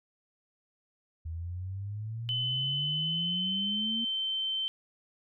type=exponential sweep; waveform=sine; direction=up; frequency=79.6 to 233.1 Hz; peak=-34 dBFS; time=1.25-4.05 s; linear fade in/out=10 ms
type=tone with pitch glide; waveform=sine; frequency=3029 to 3096 Hz; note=F#7 to G7; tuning=+40 to -22 cents; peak=-29 dBFS; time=2.29-4.68 s; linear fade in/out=0 ms; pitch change=+38 cents; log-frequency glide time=3.02-3.88 s
effects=none